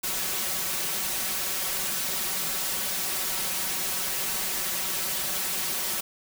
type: noise with comb filter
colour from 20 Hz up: white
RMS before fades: -29 dBFS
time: 0.03-6.01 s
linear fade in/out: 10 ms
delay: 5.3 ms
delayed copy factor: +1
effects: none

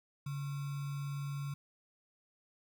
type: tone with sample-and-hold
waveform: sine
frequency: 141.4 Hz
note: C#3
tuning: 35 cents sharp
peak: -36 dBFS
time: 0.26-1.54 s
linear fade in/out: 5 ms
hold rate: 1225 Hz
effects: none

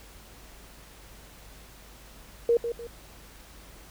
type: tone with echo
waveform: sine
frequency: 469.5 Hz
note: A#4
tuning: 12 cents sharp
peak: -18 dBFS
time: 2.49-2.57 s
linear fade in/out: 2 ms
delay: 150 ms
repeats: 2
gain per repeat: -9 dB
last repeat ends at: 2.87 s
effects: added 50 Hz sine -51 dBFS peak until 3.9 s + pink hiss -51 dBFS RMS until 3.9 s

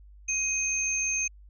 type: tone pair together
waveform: sine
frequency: 2514 / 6343 Hz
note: D#7 / G8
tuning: +17 / +20 cents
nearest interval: octave + major third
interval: 1603 cents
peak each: -30 / -27 dBFS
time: 0.28-1.28 s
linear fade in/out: 10 ms
effects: added 50 Hz sine -48 dBFS peak until 1.49 s

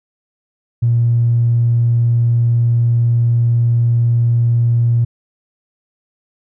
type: tone with tanh clipping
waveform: triangle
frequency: 118 Hz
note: A#2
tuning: 22 cents sharp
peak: -10 dBFS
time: 0.82-5.05 s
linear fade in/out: 10 ms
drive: 4 dB
effects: none

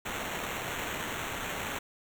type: noise with sample-and-hold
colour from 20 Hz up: white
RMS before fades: -36 dBFS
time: 0.05-1.79 s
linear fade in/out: 10 ms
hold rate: 4900 Hz
effects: none

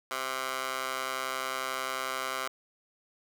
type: tone with high-pass filter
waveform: 15% pulse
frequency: 131.2 Hz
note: C3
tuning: 5 cents sharp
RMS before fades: -34 dBFS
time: 0.11-2.48 s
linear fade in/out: 2 ms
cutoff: 950 Hz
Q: 1.5
effects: none

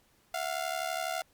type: ring-modulated tone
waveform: sawtooth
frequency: 698.5 Hz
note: F5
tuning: in tune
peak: -25 dBFS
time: 0.34-1.22 s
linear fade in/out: 2 ms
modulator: 36 Hz
effects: pink hiss -67 dBFS RMS until 1.33 s + Opus 48 kbps

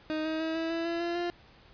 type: tone with pitch steps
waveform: 30% pulse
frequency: 311.1 / 316.2 / 321.3 / 326.6 / 331.9 / 337.3 / 342.8 / 348.4 Hz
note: D#4 / D#4 / E4 / E4 / E4 / E4 / F4 / F4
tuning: 0 / +28 / -44 / -16 / +12 / +40 / -32 / -4 cents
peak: -27 dBFS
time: 0.1-1.3 s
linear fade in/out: 0 ms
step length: 150 ms
effects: pink hiss -57 dBFS RMS until 1.73 s + resampled to 11025 Hz

